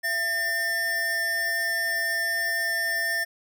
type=tone pair together; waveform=square; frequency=674.7 / 1799 Hz; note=E5 / A6; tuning=+40 / +38 cents; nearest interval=octave + perfect fourth; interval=1698 cents; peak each=-36 / -25 dBFS; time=0.03-3.25 s; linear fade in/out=20 ms; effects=none